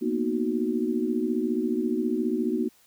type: chord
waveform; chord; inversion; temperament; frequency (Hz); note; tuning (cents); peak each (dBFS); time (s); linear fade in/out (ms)
sine; B major seventh; third; equal with one note detuned; 232.3 / 246.9 / 311.1 / 370; A#3 / B3 / D#4 / F#4; -6 / 0 / 0 / 0; -29; 0.01-2.69; 20
effects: white hiss -60 dBFS RMS until 2.86 s